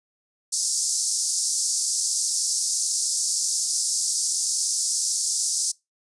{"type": "band-pass noise", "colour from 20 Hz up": "pink", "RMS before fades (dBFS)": -25, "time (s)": [0.52, 5.72], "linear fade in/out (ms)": 10, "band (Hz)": [5000, 9800], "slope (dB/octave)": 48, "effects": ["noise-tail reverb RT60 0.2 s tail -23 dB re dry", "resampled to 24000 Hz"]}